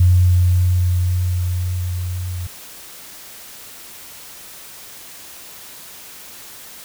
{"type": "tone with level ramp", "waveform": "sine", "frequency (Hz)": 89.8, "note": "F2", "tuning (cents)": 49, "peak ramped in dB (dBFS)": [-8, -23], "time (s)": [0, 2.47], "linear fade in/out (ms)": 5, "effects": ["white hiss -38 dBFS RMS until 6.84 s"]}